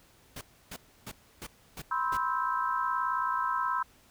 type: noise bursts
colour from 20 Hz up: pink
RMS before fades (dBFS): -41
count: 6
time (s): 0.36-2.172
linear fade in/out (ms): 5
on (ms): 52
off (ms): 300
type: chord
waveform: sine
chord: C major seventh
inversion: third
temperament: equal with one note detuned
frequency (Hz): 987.8 / 1046.5 / 1307.1 / 1568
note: B5 / C6 / E6 / G6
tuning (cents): 0 / 0 / -15 / 0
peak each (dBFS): -32 / -32 / -32 / -37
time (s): 1.91-3.83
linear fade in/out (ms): 5
effects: pink hiss -61 dBFS RMS until 4.1 s